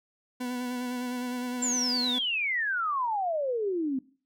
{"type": "tone with vibrato", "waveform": "40% pulse", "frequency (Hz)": 247.8, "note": "B3", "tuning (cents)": 6, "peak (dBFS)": -30, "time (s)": [0.4, 2.19], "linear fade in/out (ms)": 10, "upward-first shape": "sine", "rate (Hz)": 9.8, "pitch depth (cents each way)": 23}
{"type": "exponential sweep", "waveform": "sine", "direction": "down", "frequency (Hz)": [7459, 253.5], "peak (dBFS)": -26, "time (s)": [1.62, 3.99], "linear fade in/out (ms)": 5}
{"effects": ["noise-tail reverb RT60 0.4 s tail -19 dB re dry"]}